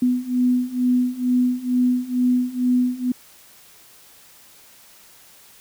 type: beating tone pair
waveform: sine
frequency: 248 / 250.2 Hz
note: B3 / B3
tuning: +7 / +23 cents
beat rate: 2.2 Hz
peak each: -21 / -19 dBFS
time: 0.02-3.12 s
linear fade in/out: 5 ms
effects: white hiss -49 dBFS RMS until 5.6 s